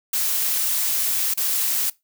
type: noise with dropouts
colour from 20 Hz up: blue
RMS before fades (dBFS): -22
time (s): 0.13-1.9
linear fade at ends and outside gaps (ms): 5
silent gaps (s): 1.339-1.374
effects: noise-tail reverb RT60 0.2 s tail -21 dB re dry